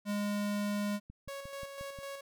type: tone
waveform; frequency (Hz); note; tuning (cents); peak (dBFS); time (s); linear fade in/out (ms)
square; 205.5; G#3; -18; -32; 0.05-1; 50
type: click train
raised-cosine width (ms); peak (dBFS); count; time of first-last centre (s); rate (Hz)
5; -36; 6; 1.1-1.988; 5.63
type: tone with tremolo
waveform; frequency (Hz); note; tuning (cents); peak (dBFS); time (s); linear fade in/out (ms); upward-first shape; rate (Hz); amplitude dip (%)
sawtooth; 554.4; C#5; 0; -36; 1.28-2.21; 5; square; 4; 40
effects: none